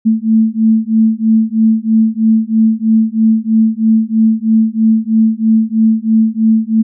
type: beating tone pair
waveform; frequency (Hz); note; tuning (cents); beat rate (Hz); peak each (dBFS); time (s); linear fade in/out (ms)
sine; 220 / 223.1; A3 / A3; 0 / +24; 3.1; -11; 0.05-6.83; 20
effects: none